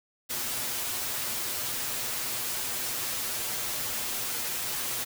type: noise with comb filter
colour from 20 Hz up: white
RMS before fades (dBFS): -32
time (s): 0.29-5.05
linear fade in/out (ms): 20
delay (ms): 8.2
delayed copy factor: +0.65
effects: none